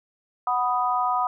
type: chord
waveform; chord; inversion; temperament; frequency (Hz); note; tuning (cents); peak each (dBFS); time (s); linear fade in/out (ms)
sine; B major; second; equal; 740 / 987.8 / 1244.5; F#5 / B5 / D#6; 0 / 0 / 0; -25; 0.47-1.27; 2
effects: none